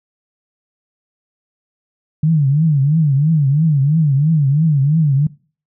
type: tone with vibrato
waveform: sine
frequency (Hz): 148.4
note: D3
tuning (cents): +18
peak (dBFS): -10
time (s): 2.23-5.27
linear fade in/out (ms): 5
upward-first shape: triangle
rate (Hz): 3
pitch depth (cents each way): 200
effects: noise-tail reverb RT60 0.4 s tail -22 dB re dry